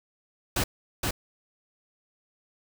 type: noise with echo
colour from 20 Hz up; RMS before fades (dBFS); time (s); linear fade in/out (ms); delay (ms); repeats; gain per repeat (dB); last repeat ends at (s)
pink; -26; 0.56-0.64; 5; 470; 1; -2; 1.11
effects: none